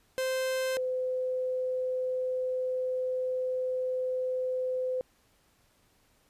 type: tone pair in turn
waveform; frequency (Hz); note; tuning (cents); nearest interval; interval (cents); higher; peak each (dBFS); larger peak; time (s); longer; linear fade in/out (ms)
45% pulse / sine; 520 / 510.5; C5 / C5; -11 / -43; unison; 32; first; -28 / -28; neither; 0.18-0.77 / 0.77-5.01; second; 0
effects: pink hiss -67 dBFS RMS until 6.29 s + resampled to 32000 Hz